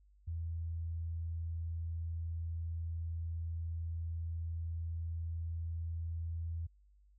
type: tone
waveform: sine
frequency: 82.9 Hz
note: E2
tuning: 10 cents sharp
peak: -36 dBFS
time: 0.27-6.67 s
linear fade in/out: 10 ms
effects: added 50 Hz sine -62 dBFS peak until 7.18 s